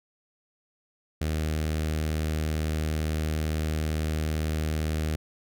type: tone with notch filter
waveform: sawtooth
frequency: 77.78 Hz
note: D#2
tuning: in tune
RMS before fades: -28 dBFS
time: 1.21-5.16 s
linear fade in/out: 5 ms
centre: 960 Hz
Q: 1.6
effects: none